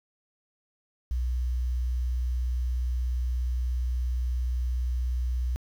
sine tone with vibrato, 61.74 Hz, B1, in tune, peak -24 dBFS, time 1.11-5.56 s, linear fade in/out 0 ms, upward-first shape sine, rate 17 Hz, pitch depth 9 cents each way, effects tanh soft clip ceiling -21 dBFS + 9-bit

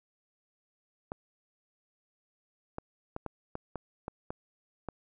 clicks, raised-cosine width 1 ms, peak -22 dBFS, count 9, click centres 1.119 / 2.784 / 3.164 / 3.263 / 3.554 / 3.757 / 4.081 / 4.305 / 4.887 s, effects none

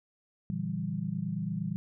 sine chord, E half-diminished seventh, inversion second, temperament equal with one note detuned, 116.54 / 146.83 / 167.31 / 196 Hz, Bb2 / D3 / E3 / G3, 0 / 0 / +26 / 0 cents, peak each -39 / -39 / -34 / -35 dBFS, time 0.5-1.76 s, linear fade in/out 0 ms, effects none

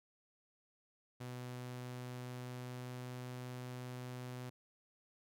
sawtooth tone with pitch glide, 124.4 to 125.27 Hz, B2 to B2, +13 to +25 cents, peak -40 dBFS, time 1.2-4.5 s, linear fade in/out 10 ms, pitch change +12 cents, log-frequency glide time 1.34-3.18 s, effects none

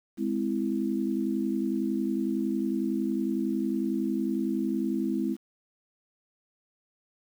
sine chord, Ab augmented, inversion none, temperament equal with one note detuned, 207.7 / 258.6 / 329.6 Hz, Ab3 / C4 / E4, 0 / -20 / 0 cents, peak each -30 dBFS, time 0.17-5.37 s, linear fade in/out 50 ms, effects 9-bit

